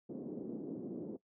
pink band-pass noise, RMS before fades -43 dBFS, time 0.09-1.17 s, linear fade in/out 10 ms, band 210 to 400 Hz, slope 24 dB/octave, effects noise-tail reverb RT60 0.1 s tail -18 dB re dry

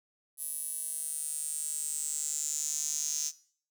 sawtooth tone with high-pass filter sweep, 150 Hz, D3, 37 cents sharp, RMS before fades -35 dBFS, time 0.37-3.32 s, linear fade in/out 50 ms, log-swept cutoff 11000 to 6100 Hz, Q 7.4, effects noise-tail reverb RT60 0.5 s tail -17 dB re dry

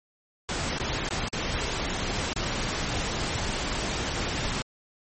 pink noise with dropouts, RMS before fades -29 dBFS, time 0.49-4.62 s, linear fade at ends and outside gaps 0 ms, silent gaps 0.785-0.799 / 1.089-1.108 / 1.284-1.331 / 2.332-2.363 s, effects MP3 32 kbps

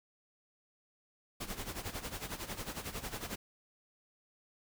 pink noise with tremolo, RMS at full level -39 dBFS, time 1.4-3.36 s, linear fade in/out 10 ms, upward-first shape sine, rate 11 Hz, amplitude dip 75%, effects none

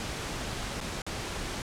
pink noise with dropouts, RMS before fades -35 dBFS, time 0-1.62 s, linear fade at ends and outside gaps 1 ms, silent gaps 0.805-0.811 / 1.019-1.065 s, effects low-pass 8000 Hz 12 dB/octave

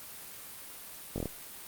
slowing click train, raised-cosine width 2 ms, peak -20 dBFS, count 5, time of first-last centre 1.16-1.257 s, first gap 20 ms, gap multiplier 1.13, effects white hiss -46 dBFS RMS until 1.67 s + Opus 32 kbps

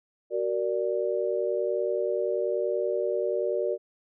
sine chord, Gb augmented, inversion none, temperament equal with one note detuned, 375.8 / 466.2 / 587.3 Hz, Gb4 / Bb4 / D5, +27 / 0 / 0 cents, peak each -29 dBFS, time 0.3-3.78 s, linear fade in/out 50 ms, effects none

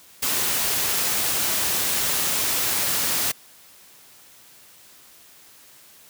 white noise, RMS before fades -23 dBFS, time 0.22-3.32 s, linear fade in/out 10 ms, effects white hiss -50 dBFS RMS until 6.09 s + high-pass 60 Hz 12 dB/octave

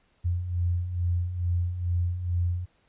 sine beating tone pair, 86 / 88.3 Hz, F2 / F2, -26 / +20 cents, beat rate 2.3 Hz, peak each -32 / -25 dBFS, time 0.24-2.66 s, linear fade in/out 20 ms, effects pink hiss -67 dBFS RMS until 2.88 s + resampled to 8000 Hz

